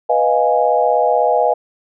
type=chord; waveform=sine; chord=F half-diminished seventh; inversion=second; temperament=equal; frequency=493.9 / 622.3 / 698.5 / 830.6 Hz; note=Cb5 / Eb5 / F5 / Ab5; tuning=0 / 0 / 0 / 0 cents; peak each=-17 dBFS; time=0.09-1.54 s; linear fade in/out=10 ms; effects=none